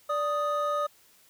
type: tone pair together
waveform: triangle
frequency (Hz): 585.5 / 1244.5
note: D5 / D#6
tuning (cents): -5 / 0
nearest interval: octave + minor second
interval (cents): 1305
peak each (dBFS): -27 / -26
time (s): 0.09-0.87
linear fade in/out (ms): 10
effects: white hiss -60 dBFS RMS until 1.29 s